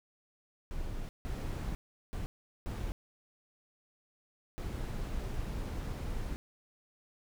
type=noise bursts at uneven times; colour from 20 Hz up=brown; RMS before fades=-37 dBFS; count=5; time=0.71-1.09 / 1.25-1.75 / 2.13-2.26 / 2.66-2.92 / 4.58-6.36 s; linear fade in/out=0 ms; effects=none